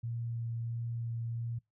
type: tone with vibrato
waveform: sine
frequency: 116.54 Hz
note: A#2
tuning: in tune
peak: -34 dBFS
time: 0.03-1.59 s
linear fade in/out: 10 ms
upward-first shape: sine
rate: 1.5 Hz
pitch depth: 10 cents each way
effects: noise-tail reverb RT60 0.2 s tail -24 dB re dry